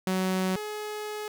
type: tone pair in turn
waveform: sawtooth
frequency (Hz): 187 / 422.8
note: F#3 / G#4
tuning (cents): +19 / +31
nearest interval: octave + major second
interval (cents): 1412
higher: second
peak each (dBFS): -21 / -29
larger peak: first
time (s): 0.07-0.56 / 0.56-1.28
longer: second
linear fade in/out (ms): 2
effects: none